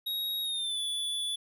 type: tone with pitch glide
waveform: square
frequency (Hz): 3785 to 3451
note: A#7 to A7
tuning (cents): +26 to -34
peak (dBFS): -31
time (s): 0.06-1.36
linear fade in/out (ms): 10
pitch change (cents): -160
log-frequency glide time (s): 0.42-0.8
effects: none